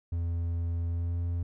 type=tone with pitch glide; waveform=triangle; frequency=84.8 to 86.13 Hz; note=E2 to F2; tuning=+50 to -23 cents; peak=-26 dBFS; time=0.12-1.43 s; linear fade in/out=5 ms; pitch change=+27 cents; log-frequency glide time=0.88-1.18 s; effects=none